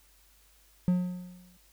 triangle tone with exponential decay, 180 Hz, F#3, 47 cents flat, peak -18 dBFS, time 0.88-1.57 s, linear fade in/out 0 ms, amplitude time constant 150 ms, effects added 50 Hz sine -63 dBFS peak until 1.72 s + white hiss -63 dBFS RMS until 1.72 s

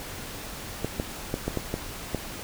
clicks, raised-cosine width 2 ms, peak -13 dBFS, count 7, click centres 0.846 / 0.999 / 1.341 / 1.48 / 1.573 / 1.741 / 2.147 s, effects pink hiss -38 dBFS RMS until 2.43 s

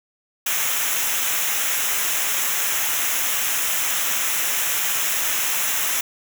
white noise with comb filter, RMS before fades -22 dBFS, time 0.46-6.01 s, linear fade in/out 5 ms, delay 0.22 ms, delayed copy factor -0.7, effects none

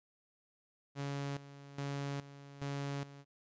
sawtooth tone with tremolo, 140.7 Hz, C#3, 26 cents sharp, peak -33 dBFS, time 0.95-3.25 s, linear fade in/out 50 ms, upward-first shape square, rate 1.2 Hz, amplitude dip 80%, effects resampled to 16000 Hz

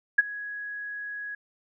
sine tone with ADSR envelope, 1668 Hz, G#6, 7 cents sharp, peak -12 dBFS, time 0.18-1.35 s, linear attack 9 ms, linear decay 24 ms, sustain -21 dB, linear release 5 ms, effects none

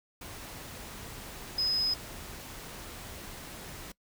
sine tone in noise, 5060 Hz, D#8, 28 cents sharp, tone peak -26 dBFS, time 1.58-1.94 s, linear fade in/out 5 ms, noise pink, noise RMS -44 dBFS, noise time 0.21-3.92 s, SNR +15 dB, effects noise-tail reverb RT60 0.1 s tail -22 dB re dry

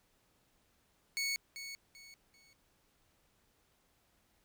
20% pulse tone with echo, 2217 Hz, C#7, in tune, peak -28 dBFS, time 1.17-1.36 s, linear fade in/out 0 ms, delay 390 ms, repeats 3, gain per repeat -10 dB, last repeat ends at 2.53 s, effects pink hiss -73 dBFS RMS until 4.44 s

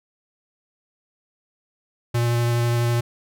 square tone with vibrato, 118.8 Hz, A#2, 33 cents sharp, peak -19 dBFS, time 2.14-3.01 s, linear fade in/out 10 ms, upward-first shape sine, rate 12 Hz, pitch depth 10 cents each way, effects none

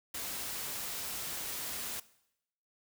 white noise, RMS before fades -39 dBFS, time 0.14-2 s, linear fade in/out 5 ms, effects noise-tail reverb RT60 0.8 s tail -19 dB re dry

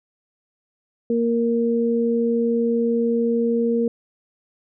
sine tone pair together, 233.1 / 466.2 Hz, A#3 / A#4, 0 / 0 cents, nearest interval octave, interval 1200 cents, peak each -20 dBFS, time 1.1-3.88 s, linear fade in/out 2 ms, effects none

